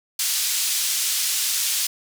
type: band-pass noise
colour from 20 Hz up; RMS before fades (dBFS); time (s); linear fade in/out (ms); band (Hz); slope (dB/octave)
pink; -23; 0.19-1.87; 5; 4200 to 14000; 12
effects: none